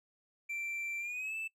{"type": "tone with pitch glide", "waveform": "triangle", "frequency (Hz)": [2349, 2637], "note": ["D7", "E7"], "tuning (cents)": [0, 0], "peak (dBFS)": -35, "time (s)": [0.49, 1.48], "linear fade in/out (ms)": 10, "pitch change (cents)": 200, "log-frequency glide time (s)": [0.99, 1.35], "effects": ["noise-tail reverb RT60 0.1 s tail -21 dB re dry"]}